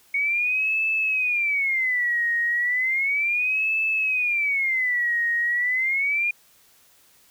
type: tone with vibrato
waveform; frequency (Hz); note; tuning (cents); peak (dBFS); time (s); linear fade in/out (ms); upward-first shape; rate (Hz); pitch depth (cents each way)
sine; 2217; C#7; 0; -20; 0.14-6.31; 5; sine; 0.34; 290
effects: white hiss -57 dBFS RMS until 7.3 s